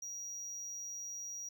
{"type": "tone", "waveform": "triangle", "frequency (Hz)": 5750, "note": "F8", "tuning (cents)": 50, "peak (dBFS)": -40, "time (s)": [0.02, 1.49], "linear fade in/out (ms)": 5, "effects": []}